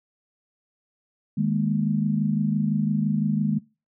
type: chord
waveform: sine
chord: D# suspended fourth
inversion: none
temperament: just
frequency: 155.56 / 207.4 / 233.3 Hz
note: D#3 / G#3 / A#3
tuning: 0 / -2 / +2 cents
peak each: -25 / -23 / -27 dBFS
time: 1.37-3.59 s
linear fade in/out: 10 ms
effects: noise-tail reverb RT60 0.3 s tail -21 dB re dry